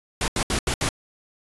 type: noise bursts at uneven times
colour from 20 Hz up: pink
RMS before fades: -23 dBFS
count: 5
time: 0.21-0.28 / 0.36-0.43 / 0.5-0.59 / 0.67-0.74 / 0.81-0.89 s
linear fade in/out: 2 ms
effects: resampled to 24000 Hz